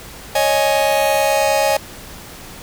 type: chord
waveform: 45% pulse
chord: C# suspended second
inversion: none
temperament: just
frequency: 554.4 / 623.7 / 831.5 Hz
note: C#5 / D#5 / G#5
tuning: 0 / +4 / +2 cents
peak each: -18 dBFS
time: 0.35-1.77 s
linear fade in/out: 5 ms
effects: pink hiss -36 dBFS RMS until 2.62 s